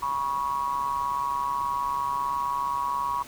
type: ring-modulated tone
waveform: triangle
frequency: 69.3 Hz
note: C#2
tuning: in tune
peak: -20 dBFS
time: 0.02-3.23 s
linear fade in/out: 10 ms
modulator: 1040 Hz
effects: pink hiss -45 dBFS RMS until 3.27 s